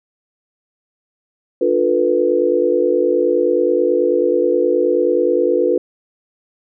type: chord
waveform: sine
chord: B half-diminished seventh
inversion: first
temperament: just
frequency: 296.3 / 355.6 / 444.5 / 493.9 Hz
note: D4 / F4 / A4 / B4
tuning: +15 / +31 / +18 / 0 cents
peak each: -22 / -17 / -19 / -16 dBFS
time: 1.61-5.78 s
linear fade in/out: 5 ms
effects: none